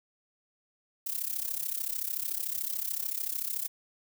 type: noise with amplitude modulation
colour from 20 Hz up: violet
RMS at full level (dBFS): -30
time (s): 1.06-3.68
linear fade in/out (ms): 10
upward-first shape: sine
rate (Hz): 33.6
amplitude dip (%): 85
effects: none